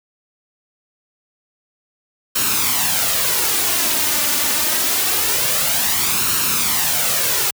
white noise with flanger, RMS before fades -18 dBFS, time 2.35-7.51 s, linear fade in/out 10 ms, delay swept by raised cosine 0.72 to 3.42 ms, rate 0.25 Hz, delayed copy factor +0.55, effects high-pass 80 Hz 12 dB/octave

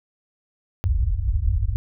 white low-pass noise, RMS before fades -21 dBFS, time 0.84-1.76 s, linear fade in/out 0 ms, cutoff 100 Hz, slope 96 dB/octave, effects none

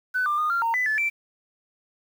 sine tone with pitch steps, 1503 / 1191 / 1226 / 1384 / 919 / 1999 / 1735 / 2339 Hz, F#6 / D6 / D#6 / F6 / A#5 / B6 / A6 / D7, +27 / +24 / -26 / -16 / -25 / +20 / -25 / -8 cents, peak -20 dBFS, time 0.14-1.1 s, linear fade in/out 20 ms, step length 120 ms, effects tanh soft clip ceiling -17 dBFS + 8-bit

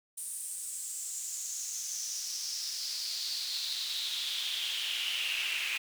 brown noise with high-pass filter sweep, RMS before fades -36 dBFS, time 0.17-5.78 s, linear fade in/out 10 ms, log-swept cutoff 9300 to 2500 Hz, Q 5.1, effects none

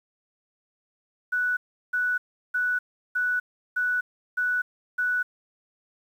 sine tone bursts, 1480 Hz, F#6, in tune, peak -22 dBFS, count 7, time 1.32-5.23 s, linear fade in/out 10 ms, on 250 ms, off 360 ms, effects 9-bit

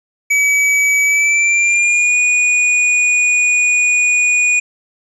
square tone with pitch glide, 2282 to 2460 Hz, C#7 to D#7, +50 to -20 cents, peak -11 dBFS, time 0.3-4.6 s, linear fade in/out 10 ms, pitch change +130 cents, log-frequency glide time 1.04-2.17 s, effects resampled to 24000 Hz + 8-bit

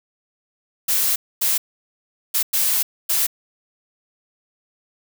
blue noise bursts at uneven times, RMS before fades -19 dBFS, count 5, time 0.88-1.16 / 1.41-1.58 / 2.34-2.43 / 2.53-2.83 / 3.09-3.27 s, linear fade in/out 10 ms, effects none

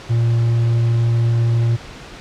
triangle tone, 116.54 Hz, A#2, in tune, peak -11 dBFS, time 0.09-1.77 s, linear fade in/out 20 ms, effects pink hiss -36 dBFS RMS until 2.2 s + low-pass 5000 Hz 12 dB/octave

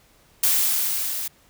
blue noise with level ramp, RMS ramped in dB -18 to -29 dBFS, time 0.43-1.28 s, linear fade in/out 5 ms, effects pink hiss -57 dBFS RMS until 1.49 s

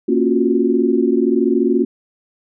sine chord, Gb major seventh, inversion first, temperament equal with one note detuned, 233.1 / 275.1 / 349.2 / 370 Hz, Bb3 / Db4 / F4 / Gb4, 0 / -13 / 0 / 0 cents, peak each -18 dBFS, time 0.08-1.85 s, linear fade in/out 10 ms, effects none

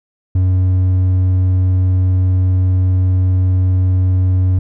sine tone with hard clipping, 92.5 Hz, F#2, in tune, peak -11 dBFS, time 0.35-4.59 s, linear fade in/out 5 ms, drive 3 dB, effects none

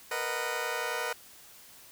15% pulse chord, B major seventh, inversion third, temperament just, 463 / 493.9 / 617.4 / 740.8 Hz, A#4 / B4 / D#5 / F#5, -12 / 0 / -14 / +2 cents, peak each -30 / -30 / -31 / -33 dBFS, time 0.11-1.13 s, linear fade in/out 5 ms, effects white hiss -53 dBFS RMS until 1.91 s

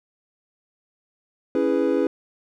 triangle chord, C# minor seventh, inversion none, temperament equal with one note detuned, 277.2 / 329.6 / 415.3 / 496.2 Hz, C#4 / E4 / G#4 / B4, 0 / 0 / 0 / +8 cents, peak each -22 dBFS, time 1.55-2.07 s, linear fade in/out 2 ms, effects none

